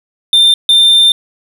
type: tone bursts at uneven times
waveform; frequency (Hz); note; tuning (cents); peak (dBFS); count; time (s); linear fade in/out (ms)
triangle; 3590; A7; +34; -3; 2; 0.33-0.54 / 0.69-1.12; 2
effects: none